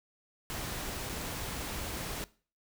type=noise with dropouts; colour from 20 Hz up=pink; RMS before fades=-38 dBFS; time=0.5-2.24 s; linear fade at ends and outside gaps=0 ms; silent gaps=1.091-1.095 s; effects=noise-tail reverb RT60 0.4 s tail -20 dB re dry